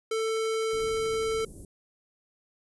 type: tone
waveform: square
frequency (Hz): 444.2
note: A4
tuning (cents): +16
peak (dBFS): -27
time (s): 0.11-1.45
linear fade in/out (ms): 5
type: band-stop noise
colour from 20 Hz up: pink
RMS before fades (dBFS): -44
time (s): 0.73-1.65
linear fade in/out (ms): 2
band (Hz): 420 to 9500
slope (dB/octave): 24
effects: resampled to 24000 Hz